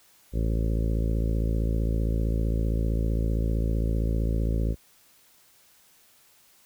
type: harmonic tone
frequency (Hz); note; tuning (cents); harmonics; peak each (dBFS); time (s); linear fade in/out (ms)
55.4; A1; +13; 1 / 2 / 3 / 4 / 5 / 6 / 7 / 8 / 9 / 10; -24 / -30 / -34 / -36 / -38 / -40 / -41 / -42 / -43 / -44; 0.32-4.76; 50
effects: white hiss -59 dBFS RMS until 6.65 s